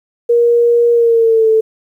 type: tone with pitch glide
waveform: sine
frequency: 473 to 441.3 Hz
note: A#4 to A4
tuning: +25 to +5 cents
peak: -7 dBFS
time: 0.29-1.61 s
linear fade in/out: 10 ms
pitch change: -120 cents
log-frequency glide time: 0.92-1.49 s
effects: 8-bit